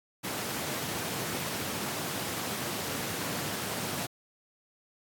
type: high-pass noise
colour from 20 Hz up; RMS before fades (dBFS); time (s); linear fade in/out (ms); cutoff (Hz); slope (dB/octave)
pink; -35; 0.23-4.07; 20; 110; 24
effects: AAC 64 kbps